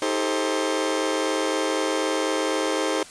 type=chord; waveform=sawtooth; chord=A half-diminished seventh; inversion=second; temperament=just; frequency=316.8 / 396 / 440 / 528 Hz; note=Eb4 / G4 / A4 / C5; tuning=+31 / +18 / 0 / +16 cents; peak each=-23 / -25 / -25 / -23 dBFS; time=0.02-3.03 s; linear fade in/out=2 ms; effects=white hiss -43 dBFS RMS until 3.1 s + resampled to 22050 Hz